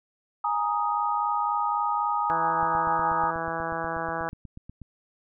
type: chord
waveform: sine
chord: Ab suspended second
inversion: none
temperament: just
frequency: 830.6 / 934.4 / 1245.9 Hz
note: Ab5 / Bb5 / Eb6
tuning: 0 / +4 / +2 cents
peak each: -28 / -28 / -27 dBFS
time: 0.44-3.31 s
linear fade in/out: 5 ms
type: harmonic tone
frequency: 164.81 Hz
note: E3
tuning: in tune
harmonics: 1 / 2 / 3 / 4 / 5 / 6 / 7 / 8 / 9 / 10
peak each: -40 / -39 / -37 / -35 / -34 / -37 / -36 / -39 / -37 / -39 dBFS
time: 2.3-4.29 s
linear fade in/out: 0 ms
type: click train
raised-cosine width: 5 ms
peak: -29 dBFS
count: 19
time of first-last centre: 2.63-4.817 s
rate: 8.23 Hz
effects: none